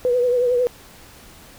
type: tone with vibrato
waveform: sine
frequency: 492.3 Hz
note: B4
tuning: 6 cents flat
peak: -15 dBFS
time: 0.05-0.67 s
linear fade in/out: 0 ms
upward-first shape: triangle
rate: 11 Hz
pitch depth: 54 cents each way
effects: pink hiss -45 dBFS RMS until 1.58 s